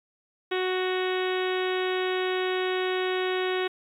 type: harmonic tone with a mistuned harmonic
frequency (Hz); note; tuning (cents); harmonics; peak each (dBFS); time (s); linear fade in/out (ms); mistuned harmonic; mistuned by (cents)
370; F#4; 0; 1 / 2 / 3 / 4 / 5 / 6 / 7 / 8 / 9 / 10; -26 / -35 / -37 / -37 / -36 / -39 / -40 / -41 / -40 / -41; 0.51-3.68; 10; 10; +28
effects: 10-bit